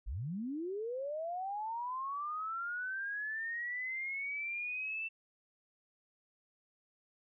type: linear sweep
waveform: sine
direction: up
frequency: 38.89 to 2676 Hz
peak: -36 dBFS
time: 0.06-5.09 s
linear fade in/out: 20 ms
effects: none